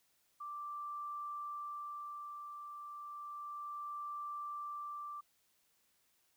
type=tone with tremolo; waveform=sine; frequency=1174.7 Hz; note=D6; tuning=in tune; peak=-40 dBFS; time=0.4-5.21 s; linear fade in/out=10 ms; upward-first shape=sine; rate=0.32 Hz; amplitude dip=45%; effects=white hiss -75 dBFS RMS until 6.36 s